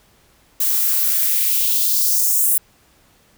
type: noise with high-pass filter sweep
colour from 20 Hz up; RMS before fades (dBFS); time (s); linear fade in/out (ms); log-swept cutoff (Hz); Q
violet; -17; 0.6-2.58; 5; 710 to 9800; 2.1
effects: pink hiss -55 dBFS RMS until 3.37 s